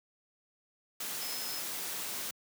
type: tone in noise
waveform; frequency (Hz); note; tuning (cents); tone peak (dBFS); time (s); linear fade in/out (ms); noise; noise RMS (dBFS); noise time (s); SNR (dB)
sine; 5160; E8; -38; -41; 1.21-1.6; 5; white; -38; 1-2.31; -6
effects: high-pass 150 Hz 12 dB/octave